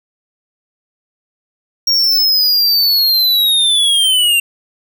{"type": "linear sweep", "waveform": "square", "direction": "down", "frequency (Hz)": [5600, 2746], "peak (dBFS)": -10, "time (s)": [1.87, 4.4], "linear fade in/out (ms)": 5, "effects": []}